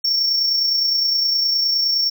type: tone with amplitude modulation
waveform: triangle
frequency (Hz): 5470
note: F8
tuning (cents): -37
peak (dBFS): -13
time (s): 0.04-2.1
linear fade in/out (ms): 10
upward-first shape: sine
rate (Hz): 29.7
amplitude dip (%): 35
effects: none